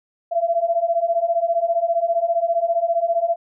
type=beating tone pair; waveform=sine; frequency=667 / 682 Hz; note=E5 / F5; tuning=+20 / -41 cents; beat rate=15 Hz; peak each=-21 / -19 dBFS; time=0.31-3.36 s; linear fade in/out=20 ms; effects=none